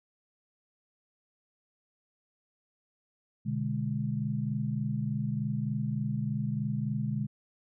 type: chord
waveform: sine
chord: G# diminished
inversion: first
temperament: equal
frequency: 123.47 / 146.83 / 207.7 Hz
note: B2 / D3 / G#3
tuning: 0 / 0 / 0 cents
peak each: -33 dBFS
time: 3.45-7.27 s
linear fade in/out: 20 ms
effects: none